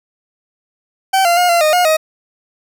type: tone with pitch steps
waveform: 40% pulse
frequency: 769 / 690 / 714 / 686 / 616 / 716 / 629 Hz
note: G5 / F5 / F5 / F5 / D#5 / F5 / D#5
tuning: -33 / -21 / +38 / -31 / -17 / +43 / +19 cents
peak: -9 dBFS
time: 1.13-1.97 s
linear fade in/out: 10 ms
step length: 120 ms
effects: none

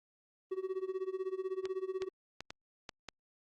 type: tone with tremolo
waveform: triangle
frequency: 377.7 Hz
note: F#4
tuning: 36 cents sharp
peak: -30 dBFS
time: 0.51-2.09 s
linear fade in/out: 10 ms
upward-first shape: sine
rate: 16 Hz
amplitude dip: 90%
type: clicks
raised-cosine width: 0.2 ms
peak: -25 dBFS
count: 6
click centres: 1.655 / 2.021 / 2.406 / 2.505 / 2.892 / 3.087 s
effects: Opus 24 kbps

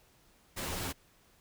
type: noise with comb filter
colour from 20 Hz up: pink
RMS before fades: -37 dBFS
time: 0.56-0.93 s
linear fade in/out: 20 ms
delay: 11 ms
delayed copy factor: +0.6
effects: pink hiss -65 dBFS RMS until 1.4 s

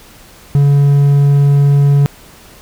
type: tone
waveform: triangle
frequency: 141.9 Hz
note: C#3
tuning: 41 cents sharp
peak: -4 dBFS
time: 0.55-2.06 s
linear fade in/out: 0 ms
effects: pink hiss -40 dBFS RMS until 2.61 s

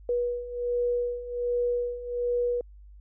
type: beating tone pair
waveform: sine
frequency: 483.9 / 485.2 Hz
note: B4 / B4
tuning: -35 / -31 cents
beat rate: 1.3 Hz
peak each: -31 / -27 dBFS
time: 0.09-2.61 s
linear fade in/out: 2 ms
effects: added 50 Hz sine -46 dBFS peak until 3 s

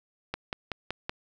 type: click train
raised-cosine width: 0.3 ms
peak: -15 dBFS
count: 5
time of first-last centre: 0.34-1.095 s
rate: 5.3 Hz
effects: none

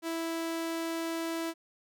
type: tone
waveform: sawtooth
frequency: 329.6 Hz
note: E4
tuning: in tune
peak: -28 dBFS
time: 0.02-1.54 s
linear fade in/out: 50 ms
effects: none

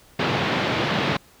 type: band-pass noise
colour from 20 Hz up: pink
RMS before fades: -23 dBFS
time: 0.19-1.17 s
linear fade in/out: 5 ms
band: 120 to 3800 Hz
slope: 24 dB/octave
effects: pink hiss -53 dBFS RMS until 1.4 s

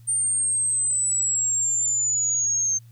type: linear sweep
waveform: sine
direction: down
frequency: 8870 to 6310 Hz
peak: -20 dBFS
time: 0.07-2.79 s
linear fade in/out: 20 ms
effects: added 116 Hz sine -45 dBFS peak until 2.91 s + white hiss -63 dBFS RMS until 2.91 s

